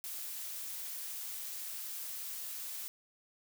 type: noise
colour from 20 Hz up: blue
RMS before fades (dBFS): -42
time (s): 0.04-2.88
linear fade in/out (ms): 0
effects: none

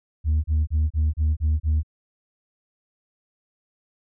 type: tone bursts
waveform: sine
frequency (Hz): 77.2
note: D#2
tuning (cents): -13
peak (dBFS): -15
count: 7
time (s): 0.24-1.832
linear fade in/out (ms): 50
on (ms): 200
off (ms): 32
effects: tanh soft clip ceiling -16 dBFS

